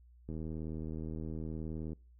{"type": "click train", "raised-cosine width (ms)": 3, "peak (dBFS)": -29, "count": 131, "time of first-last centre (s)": [0.29, 1.931], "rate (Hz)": 79.2, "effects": ["noise-tail reverb RT60 0.4 s tail -26 dB re dry", "added 60 Hz sine -57 dBFS peak until 2.19 s"]}